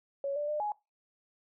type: tone with pitch steps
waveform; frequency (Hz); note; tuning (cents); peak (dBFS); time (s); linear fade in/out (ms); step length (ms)
sine; 557 / 588 / 600 / 836; C#5 / D5 / D5 / G#5; +8 / +2 / +37 / +11; -30; 0.24-0.72; 2; 120
effects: noise-tail reverb RT60 0.2 s tail -19 dB re dry